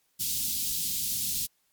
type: band-stop noise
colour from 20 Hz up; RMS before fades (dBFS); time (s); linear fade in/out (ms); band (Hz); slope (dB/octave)
white; -30; 0.19-1.47; 20; 230 to 3400; 24
effects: white hiss -71 dBFS RMS until 1.72 s + MP3 96 kbps